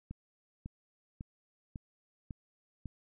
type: click train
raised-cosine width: 5 ms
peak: -29 dBFS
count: 6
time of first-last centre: 0.11-2.857 s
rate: 1.82 Hz
effects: none